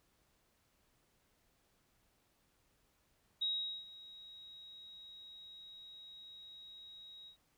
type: tone with ADSR envelope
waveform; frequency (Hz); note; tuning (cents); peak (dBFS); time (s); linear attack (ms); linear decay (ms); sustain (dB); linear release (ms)
sine; 3804; A#7; +34; -32; 3.41-7.37; 13; 420; -19; 99
effects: pink hiss -75 dBFS RMS until 7.57 s